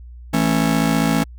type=chord; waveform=45% pulse; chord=A major; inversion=second; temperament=just; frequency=165 / 220 / 275 Hz; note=E3 / A3 / C#4; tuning=+2 / 0 / -14 cents; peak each=-20 dBFS; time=0.33-1.24 s; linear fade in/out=10 ms; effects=added 60 Hz sine -35 dBFS peak until 1.38 s